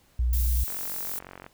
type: tone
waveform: sine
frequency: 60.7 Hz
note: B1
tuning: 29 cents flat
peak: -21 dBFS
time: 0.19-0.64 s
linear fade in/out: 5 ms
type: noise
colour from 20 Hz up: violet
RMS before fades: -33 dBFS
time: 0.33-1.19 s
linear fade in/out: 0 ms
type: click train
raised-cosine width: 0.5 ms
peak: -26 dBFS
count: 37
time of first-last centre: 0.68-1.464 s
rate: 45.9 Hz
effects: pink hiss -62 dBFS RMS until 1.53 s